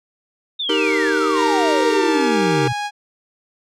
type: exponential sweep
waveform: sine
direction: down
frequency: 3713 to 118 Hz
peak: -20 dBFS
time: 0.59-2.73 s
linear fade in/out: 10 ms
type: chord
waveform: square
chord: Eb major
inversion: none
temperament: equal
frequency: 311.1 / 392 / 466.2 Hz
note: Eb4 / G4 / Bb4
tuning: 0 / 0 / 0 cents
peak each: -22 dBFS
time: 0.69-2.68 s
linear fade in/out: 5 ms
type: band-stop noise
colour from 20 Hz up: white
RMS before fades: -34 dBFS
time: 0.81-2 s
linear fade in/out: 50 ms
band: 120 to 510 Hz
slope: 24 dB/octave
type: tone with pitch glide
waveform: sawtooth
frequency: 932.3 to 825.8 Hz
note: A#5 to G#5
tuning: 0 to -10 cents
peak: -18 dBFS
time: 1.34-2.91 s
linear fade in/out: 50 ms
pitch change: -210 cents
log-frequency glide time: 1.88-2.37 s
effects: low-pass 6000 Hz 12 dB/octave